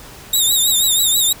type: tone with vibrato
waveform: 15% pulse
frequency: 3729 Hz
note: A#7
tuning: in tune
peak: -6 dBFS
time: 0.33-1.33 s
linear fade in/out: 5 ms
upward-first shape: triangle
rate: 6.2 Hz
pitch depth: 100 cents each way
effects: pink hiss -38 dBFS RMS until 1.4 s